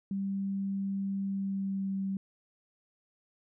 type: tone with pitch glide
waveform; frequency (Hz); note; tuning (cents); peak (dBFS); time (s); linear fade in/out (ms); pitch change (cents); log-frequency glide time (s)
sine; 196 to 193.86; G3 to G3; 0 to -19; -30; 0.11-2.17; 2; -19; 1.25-1.96
effects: none